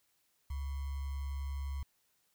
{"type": "tone with sample-and-hold", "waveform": "sine", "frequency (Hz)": 69.3, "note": "C#2", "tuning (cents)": 0, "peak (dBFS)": -35, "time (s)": [0.5, 1.83], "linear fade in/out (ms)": 5, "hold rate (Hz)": 1050, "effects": ["white hiss -75 dBFS RMS until 2.34 s"]}